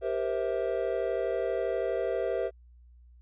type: chord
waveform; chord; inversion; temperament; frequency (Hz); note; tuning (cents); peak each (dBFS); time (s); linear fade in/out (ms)
triangle; C dominant seventh; second; just; 392.4 / 470.9 / 523.3 / 654.1; G4 / Bb4 / C5 / E5; +2 / +18 / 0 / -14; -31; 0.01-2.51; 50
effects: added 60 Hz sine -52 dBFS peak until 3.21 s + resampled to 8000 Hz